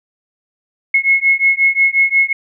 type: beating tone pair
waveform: sine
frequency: 2173 / 2178.6 Hz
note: C#7 / C#7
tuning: -35 / -31 cents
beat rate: 5.6 Hz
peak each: -13 dBFS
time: 0.94-2.33 s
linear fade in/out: 5 ms
effects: none